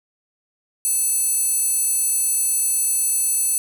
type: tone with high-pass filter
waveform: square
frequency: 876 Hz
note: A5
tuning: 8 cents flat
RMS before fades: -20 dBFS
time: 0.85-3.58 s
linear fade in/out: 0 ms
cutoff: 9000 Hz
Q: 8.4
effects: none